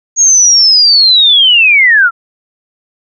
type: linear sweep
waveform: sine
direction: down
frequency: 6640 to 1318.5 Hz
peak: -3 dBFS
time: 0.16-2.11 s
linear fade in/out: 50 ms
effects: none